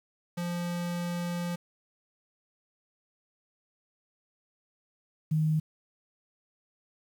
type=tone pair in turn; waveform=square / sine; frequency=174.1 / 156.09 Hz; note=F3 / D#3; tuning=-5 / +6 cents; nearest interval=major second; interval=189 cents; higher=first; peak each=-31 / -23 dBFS; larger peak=second; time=0.37-1.56 / 5.31-5.6 s; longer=first; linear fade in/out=10 ms; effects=9-bit